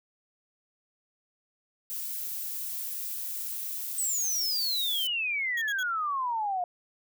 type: noise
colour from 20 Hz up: violet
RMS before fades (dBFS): -35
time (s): 1.9-5.07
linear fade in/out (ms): 0
type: exponential sweep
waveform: sine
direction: down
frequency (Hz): 8210 to 700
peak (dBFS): -27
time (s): 3.98-6.64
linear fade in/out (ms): 2
type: tone bursts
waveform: 35% pulse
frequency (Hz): 3322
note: G#7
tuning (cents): 0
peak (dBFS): -33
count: 3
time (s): 5.57-5.831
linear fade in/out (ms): 5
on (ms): 47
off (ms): 60
effects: none